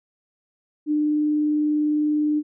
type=tone with vibrato; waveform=sine; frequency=300.2 Hz; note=D4; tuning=38 cents sharp; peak=-18 dBFS; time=0.86-2.43 s; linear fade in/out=50 ms; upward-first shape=triangle; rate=20 Hz; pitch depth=16 cents each way; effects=none